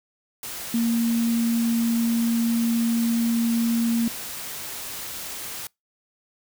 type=tone in noise; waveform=sine; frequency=231.7 Hz; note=A#3; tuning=10 cents flat; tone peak=-19 dBFS; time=0.74-4.08 s; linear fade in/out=2 ms; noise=white; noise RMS=-34 dBFS; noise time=0.43-5.67 s; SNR=+12 dB; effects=noise-tail reverb RT60 0.2 s tail -26 dB re dry